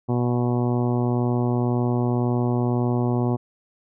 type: harmonic tone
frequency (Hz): 121.9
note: B2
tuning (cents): -22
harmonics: 1 / 2 / 3 / 4 / 5 / 6 / 7 / 8 / 9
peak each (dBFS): -22 / -24 / -27 / -34 / -35 / -34 / -36 / -39 / -41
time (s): 0.08-3.37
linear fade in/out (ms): 20
effects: none